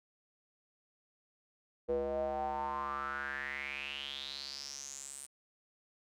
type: tone with band-pass filter sweep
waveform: square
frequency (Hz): 69.3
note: C#2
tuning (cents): 0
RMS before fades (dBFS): -39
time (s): 1.88-5.27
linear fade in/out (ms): 20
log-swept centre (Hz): 470 to 9100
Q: 7.4
effects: none